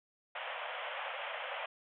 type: band-pass noise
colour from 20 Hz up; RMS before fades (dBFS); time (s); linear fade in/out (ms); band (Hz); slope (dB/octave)
pink; -41; 0.35-1.66; 5; 510 to 3300; 96
effects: none